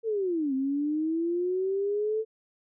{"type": "linear two-way sweep", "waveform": "sine", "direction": "down then up", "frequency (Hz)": [460.8, 261.6, 444.3], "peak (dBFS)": -25, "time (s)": [0.03, 2.25], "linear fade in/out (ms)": 50, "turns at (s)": 0.54, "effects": []}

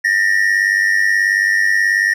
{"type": "tone pair together", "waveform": "triangle", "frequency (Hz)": [1795.5, 1894], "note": ["A6", "A#6"], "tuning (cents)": [35, 27], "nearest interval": "minor second", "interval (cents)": 92, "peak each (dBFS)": -13, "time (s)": [0.04, 2.14], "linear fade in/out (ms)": 10, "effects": []}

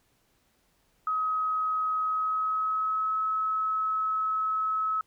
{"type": "tone with pitch glide", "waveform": "sine", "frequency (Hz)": [1269, 1289.7], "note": ["D#6", "E6"], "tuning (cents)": [34, -38], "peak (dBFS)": -25, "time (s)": [1.07, 5.01], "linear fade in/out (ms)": 2, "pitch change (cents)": 28, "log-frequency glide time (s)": [2.01, 3.19], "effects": ["pink hiss -69 dBFS RMS until 5.06 s"]}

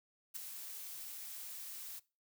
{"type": "noise with ADSR envelope", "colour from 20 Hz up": "blue", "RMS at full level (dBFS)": -40, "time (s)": [0.34, 2], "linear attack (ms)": 23, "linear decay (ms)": 7, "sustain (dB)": -7, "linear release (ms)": 20, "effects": ["noise-tail reverb RT60 0.3 s tail -21 dB re dry"]}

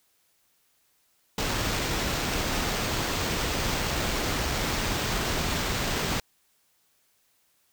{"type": "noise with sample-and-hold", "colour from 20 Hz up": "pink", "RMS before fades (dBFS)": -28, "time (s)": [1.38, 6.2], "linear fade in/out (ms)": 2, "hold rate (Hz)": 11025, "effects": ["white hiss -68 dBFS RMS until 7.72 s"]}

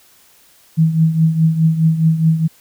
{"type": "tone with tremolo", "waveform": "sine", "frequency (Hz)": 161, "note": "E3", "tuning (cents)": -41, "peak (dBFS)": -7, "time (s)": [0.77, 2.48], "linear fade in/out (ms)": 20, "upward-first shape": "triangle", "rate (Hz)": 4.8, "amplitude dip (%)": 75, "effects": ["white hiss -50 dBFS RMS until 2.6 s"]}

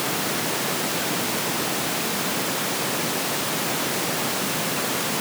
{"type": "high-pass noise", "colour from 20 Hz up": "pink", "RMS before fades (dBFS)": -25, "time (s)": [0, 5.2], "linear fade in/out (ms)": 0, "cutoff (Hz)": 150, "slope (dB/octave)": 24, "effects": []}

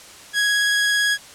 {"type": "tone with vibrato", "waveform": "sawtooth", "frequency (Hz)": 1661.2, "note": "G#6", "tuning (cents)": 0, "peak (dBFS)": -13, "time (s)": [0.33, 1.18], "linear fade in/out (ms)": 50, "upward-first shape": "triangle", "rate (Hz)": 18, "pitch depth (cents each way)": 9, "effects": ["white hiss -42 dBFS RMS until 1.34 s", "low-pass 9000 Hz 12 dB/octave"]}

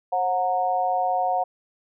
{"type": "tone with amplitude modulation", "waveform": "sine", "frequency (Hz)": 731, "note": "F#5", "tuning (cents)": -21, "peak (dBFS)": -16, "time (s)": [0.12, 1.44], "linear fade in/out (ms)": 10, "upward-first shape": "sine", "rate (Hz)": 195, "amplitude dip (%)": 90, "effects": []}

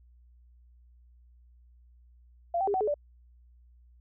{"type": "tone with pitch steps", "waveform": "sine", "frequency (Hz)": [687, 773, 405.1, 753, 424.3, 585], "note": ["F5", "G5", "G#4", "F#5", "G#4", "D5"], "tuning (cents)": [-29, -24, -43, 30, 37, -7], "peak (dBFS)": -25, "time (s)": [2.54, 2.942], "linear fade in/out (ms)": 5, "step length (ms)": 67, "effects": ["added 60 Hz sine -55 dBFS peak until 4 s"]}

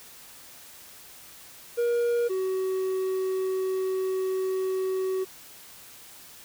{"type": "tone pair in turn", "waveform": "triangle", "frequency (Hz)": [475, 377], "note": ["A#4", "F#4"], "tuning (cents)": [33, 32], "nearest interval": "major third", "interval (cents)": 401, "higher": "first", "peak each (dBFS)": [-20, -23], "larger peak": "first", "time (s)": [[1.77, 2.29], [2.29, 5.25]], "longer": "second", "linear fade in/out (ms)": 20, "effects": ["white hiss -48 dBFS RMS until 6.44 s"]}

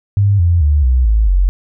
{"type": "tone with pitch steps", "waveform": "sine", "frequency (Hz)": [100.6, 86.07, 73.64, 63.01, 53.91, 46.13], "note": ["G2", "F2", "D2", "B1", "A1", "F#1"], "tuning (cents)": [45, -25, 5, 35, -35, -4], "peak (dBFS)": -8, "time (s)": [0.17, 1.49], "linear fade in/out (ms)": 0, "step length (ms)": 220, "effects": []}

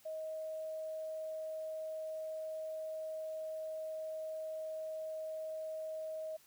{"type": "tone", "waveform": "sine", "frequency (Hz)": 631, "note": "D#5", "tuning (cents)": 24, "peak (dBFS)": -39, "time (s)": [0.05, 6.37], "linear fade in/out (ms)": 10, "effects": ["white hiss -65 dBFS RMS until 6.46 s"]}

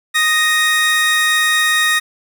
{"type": "tone pair together", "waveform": "30% pulse", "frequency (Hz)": [1244.5, 1864.6], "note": ["D#6", "A#6"], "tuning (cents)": [0, 0], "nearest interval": "perfect fifth", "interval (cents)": 700, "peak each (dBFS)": [-17, -10], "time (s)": [0.14, 2], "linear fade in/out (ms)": 20, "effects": []}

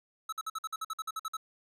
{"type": "tone bursts", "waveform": "square", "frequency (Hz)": 1300, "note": "E6", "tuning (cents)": -24, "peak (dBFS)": -34, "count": 13, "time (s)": [0.29, 1.369], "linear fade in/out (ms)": 5, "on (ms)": 35, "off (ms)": 52, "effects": ["resampled to 32000 Hz"]}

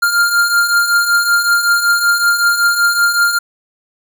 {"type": "beating tone pair", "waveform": "square", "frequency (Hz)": [1396.9, 1402.2], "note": ["F6", "F6"], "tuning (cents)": [0, 7], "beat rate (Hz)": 5.3, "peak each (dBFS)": [-18, -12], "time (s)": [0.02, 3.39], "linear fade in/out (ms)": 10, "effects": []}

